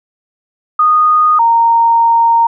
sine tone pair in turn, 1235 / 925.2 Hz, D#6 / A#5, -13 / -13 cents, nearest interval perfect fourth, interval 500 cents, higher first, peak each -6 dBFS, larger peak neither, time 0.79-1.39 / 1.39-2.47 s, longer second, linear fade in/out 5 ms, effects none

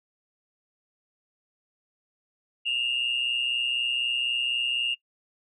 sine tone pair together, 2712 / 2836 Hz, E7 / F7, +49 / +26 cents, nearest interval minor second, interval 77 cents, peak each -29 / -25 dBFS, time 2.65-4.95 s, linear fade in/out 20 ms, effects noise-tail reverb RT60 0.1 s tail -18 dB re dry + tanh soft clip ceiling -19 dBFS

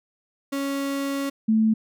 35% pulse / sine tone pair in turn, 277.2 / 220 Hz, C#4 / A3, 0 / 0 cents, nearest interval major third, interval 400 cents, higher first, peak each -23 / -16 dBFS, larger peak second, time 0.52-1.3 / 1.48-1.74 s, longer first, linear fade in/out 10 ms, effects none

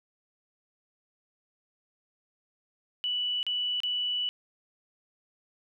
sine tone with dropouts, 2960 Hz, F#7, in tune, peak -27 dBFS, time 3.04-4.29 s, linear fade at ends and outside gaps 0 ms, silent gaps 3.429-3.466 / 3.803-3.834 s, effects none

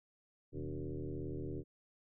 sine tone with frequency modulation, 138.59 Hz, C#3, in tune, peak -38 dBFS, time 0.52-1.64 s, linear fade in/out 50 ms, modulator 77.4 Hz, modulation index 3.8, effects none

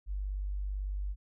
sine tone, 49 Hz, G1, in tune, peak -32 dBFS, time 0.06-1.16 s, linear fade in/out 50 ms, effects none

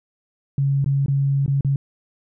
sine tone with dropouts, 138.59 Hz, C#3, in tune, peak -16 dBFS, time 0.58-1.76 s, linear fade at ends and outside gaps 2 ms, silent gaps 0.844-0.86 / 1.061-1.082 / 1.462-1.479 / 1.609-1.647 s, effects none

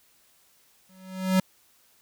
square tone with exponential growth, 187.4 Hz, F#3, 22 cents sharp, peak -17 dBFS, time 0.89-1.4 s, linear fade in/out 5 ms, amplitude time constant 110 ms, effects white hiss -62 dBFS RMS until 2.01 s

